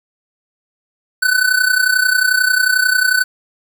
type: tone with amplitude modulation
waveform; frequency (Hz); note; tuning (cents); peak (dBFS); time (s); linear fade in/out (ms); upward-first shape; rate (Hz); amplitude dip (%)
square; 1504; F#6; +28; -9; 1.22-3.24; 10; sine; 31.2; 75
effects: 7-bit